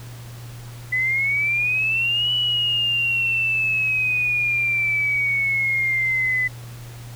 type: exponential two-way sweep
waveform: sine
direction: up then down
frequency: 2000 to 2960 to 2000 Hz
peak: -18 dBFS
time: 0.92-6.48 s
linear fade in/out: 10 ms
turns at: 2.32 s
effects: added 119 Hz sine -35 dBFS peak until 7.15 s + pink hiss -44 dBFS RMS until 7.15 s